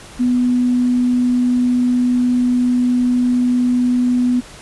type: tone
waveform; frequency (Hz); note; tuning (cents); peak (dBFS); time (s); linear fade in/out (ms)
sine; 247.3; B3; +3; -12; 0.19-4.41; 20
effects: pink hiss -38 dBFS RMS until 4.61 s + resampled to 24000 Hz